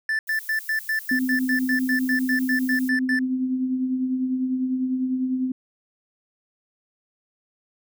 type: tone bursts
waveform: triangle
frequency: 1761 Hz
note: A6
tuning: 1 cent sharp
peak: -19 dBFS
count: 16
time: 0.09-3.19 s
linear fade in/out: 2 ms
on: 100 ms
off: 100 ms
type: noise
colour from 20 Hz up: violet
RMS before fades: -39 dBFS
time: 0.27-2.89 s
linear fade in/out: 5 ms
type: tone with tremolo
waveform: sine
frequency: 257.4 Hz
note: C4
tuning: 28 cents flat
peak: -19 dBFS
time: 1.11-5.52 s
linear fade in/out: 5 ms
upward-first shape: triangle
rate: 10 Hz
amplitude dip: 50%
effects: none